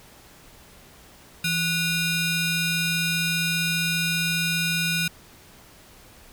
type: ring-modulated tone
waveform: 20% pulse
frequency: 1305 Hz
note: E6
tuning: 18 cents flat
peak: -14 dBFS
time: 1.44-5.08 s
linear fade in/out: 5 ms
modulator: 1140 Hz
effects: pink hiss -50 dBFS RMS until 6.32 s